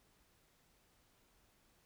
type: silence
effects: pink hiss -72 dBFS RMS until 1.85 s